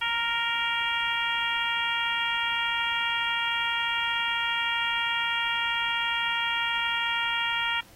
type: harmonic tone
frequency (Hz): 466.2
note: A#4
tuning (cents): 0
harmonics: 2 / 3 / 4 / 5 / 6 / 7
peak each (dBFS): -32 / -32 / -32 / -32 / -32 / -32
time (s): 0.01-7.81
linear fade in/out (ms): 10
effects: pink hiss -54 dBFS RMS until 7.95 s + AAC 48 kbps